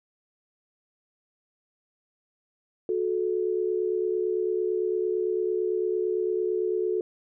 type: tone pair together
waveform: sine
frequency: 365.1 / 434 Hz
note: F#4 / A4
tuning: -23 / -24 cents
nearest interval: minor third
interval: 299 cents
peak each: -26 / -27 dBFS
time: 2.89-7.01 s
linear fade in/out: 2 ms
effects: none